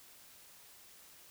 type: silence
effects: white hiss -58 dBFS RMS until 1.3 s